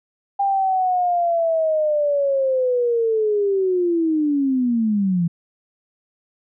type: linear sweep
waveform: sine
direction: down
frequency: 800 to 165.1 Hz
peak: -16 dBFS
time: 0.39-5.28 s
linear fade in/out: 10 ms
effects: none